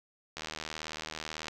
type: click train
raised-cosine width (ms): 0.2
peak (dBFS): -20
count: 88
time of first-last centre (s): 0.37-1.483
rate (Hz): 78.2
effects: none